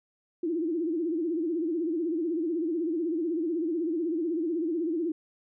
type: tone with vibrato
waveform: sine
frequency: 329.6 Hz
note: E4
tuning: in tune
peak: -26 dBFS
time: 0.43-5.12 s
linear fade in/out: 5 ms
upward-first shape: sine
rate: 16 Hz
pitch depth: 130 cents each way
effects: none